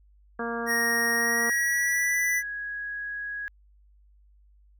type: harmonic tone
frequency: 233.3 Hz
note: A#3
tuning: 2 cents sharp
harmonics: 1 / 2 / 3 / 4 / 5 / 6 / 7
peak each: -34 / -33 / -37 / -40 / -37 / -39 / -36 dBFS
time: 0.39-1.5 s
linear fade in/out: 5 ms
type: tone with pitch glide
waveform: square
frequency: 1869 to 1980.1 Hz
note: A#6 to B6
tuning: +4 to +4 cents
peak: -24 dBFS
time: 0.66-2.43 s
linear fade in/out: 50 ms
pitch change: +100 cents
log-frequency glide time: 1.16-2.17 s
type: tone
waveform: sine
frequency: 1661.2 Hz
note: G#6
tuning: in tune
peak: -31 dBFS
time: 1.5-3.48 s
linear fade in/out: 0 ms
effects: added 50 Hz sine -55 dBFS peak until 4.79 s